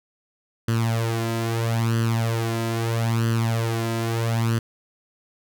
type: tone with flanger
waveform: sawtooth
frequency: 114.5 Hz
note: A#2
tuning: 31 cents flat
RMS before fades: -23 dBFS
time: 0.68-4.59 s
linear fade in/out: 5 ms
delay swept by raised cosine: 0.65 to 3.05 ms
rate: 0.77 Hz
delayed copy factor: +0.75
effects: none